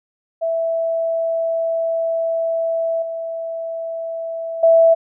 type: tone with level steps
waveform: sine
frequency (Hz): 659.3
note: E5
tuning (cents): 0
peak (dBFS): -17 / -23 / -8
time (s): 0.41-4.95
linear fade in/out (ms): 20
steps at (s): 3.02 / 4.63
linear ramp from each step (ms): 5
effects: none